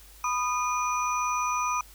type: tone cluster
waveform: sine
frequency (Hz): 992 / 1234 / 2445 / 5930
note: B5 / D#6 / D#7 / F#8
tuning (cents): +7 / -15 / -31 / +3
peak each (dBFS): -29 / -28 / -34 / -36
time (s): 0.24-1.81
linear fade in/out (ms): 2
effects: added 50 Hz sine -51 dBFS peak until 1.94 s + white hiss -53 dBFS RMS until 1.94 s